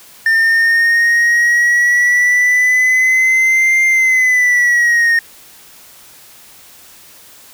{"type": "exponential two-way sweep", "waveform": "triangle", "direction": "up then down", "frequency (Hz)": [1800, 2104, 1840], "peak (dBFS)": -7, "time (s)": [0.26, 5.19], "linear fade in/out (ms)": 2, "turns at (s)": 3.85, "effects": ["white hiss -41 dBFS RMS until 7.53 s"]}